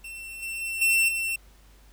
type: tone with level steps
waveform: 45% pulse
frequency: 2698 Hz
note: E7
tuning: 40 cents sharp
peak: -37 / -31 / -29 / -19 / -26 dBFS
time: 0.04-1.36 s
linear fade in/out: 5 ms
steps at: 0.42 / 0.61 / 0.81 / 1.08 s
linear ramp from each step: 10 ms
effects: added 50 Hz sine -52 dBFS peak until 1.92 s + pink hiss -59 dBFS RMS until 1.92 s